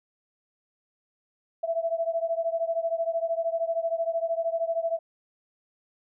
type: beating tone pair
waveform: sine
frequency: 659.3 / 672.3 Hz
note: E5 / E5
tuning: 0 / +34 cents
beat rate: 13 Hz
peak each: -27 / -29 dBFS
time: 1.63-4.99 s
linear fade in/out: 10 ms
effects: none